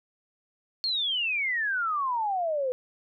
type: exponential sweep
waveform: sine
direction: down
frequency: 4362 to 493.9 Hz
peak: -25 dBFS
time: 0.84-2.72 s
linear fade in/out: 0 ms
effects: none